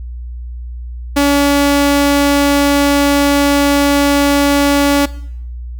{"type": "tone", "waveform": "sawtooth", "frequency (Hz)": 284.3, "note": "C#4", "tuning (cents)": 44, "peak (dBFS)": -5, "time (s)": [1.16, 5.06], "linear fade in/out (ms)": 10, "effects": ["noise-tail reverb RT60 0.7 s tail -19 dB re dry", "added 60 Hz sine -23 dBFS peak until 5.79 s"]}